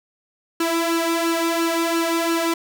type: tone with flanger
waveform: sawtooth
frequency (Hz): 333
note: E4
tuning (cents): +18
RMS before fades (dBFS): -21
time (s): 0.6-2.54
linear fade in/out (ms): 5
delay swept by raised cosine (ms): 0.7 to 2.2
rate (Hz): 2.9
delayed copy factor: +0.65
effects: none